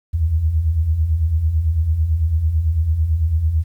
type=beating tone pair; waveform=sine; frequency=72.9 / 81.9 Hz; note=D2 / E2; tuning=-12 / -11 cents; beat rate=9 Hz; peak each=-23 / -15 dBFS; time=0.13-3.64 s; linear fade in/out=20 ms; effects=9-bit